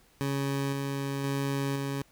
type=tone with tremolo; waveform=20% pulse; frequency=138.59 Hz; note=C#3; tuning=in tune; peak=-23 dBFS; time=0.21-2.02 s; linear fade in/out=0 ms; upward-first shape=square; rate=0.97 Hz; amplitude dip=25%; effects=pink hiss -62 dBFS RMS until 2.11 s